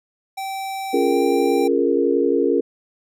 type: tone with pitch glide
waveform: square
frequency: 775 to 786.7 Hz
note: G5 to G5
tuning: -20 to +6 cents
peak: -26 dBFS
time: 0.37-1.68 s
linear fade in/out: 10 ms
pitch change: +26 cents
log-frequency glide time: 0.95-1.19 s
type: chord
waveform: sine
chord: Bb minor seventh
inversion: first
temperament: equal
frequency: 277.2 / 349.2 / 415.3 / 466.2 Hz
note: Db4 / F4 / Ab4 / Bb4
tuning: 0 / 0 / 0 / 0 cents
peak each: -21 / -21 / -21 / -20 dBFS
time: 0.93-2.61 s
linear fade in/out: 10 ms
effects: none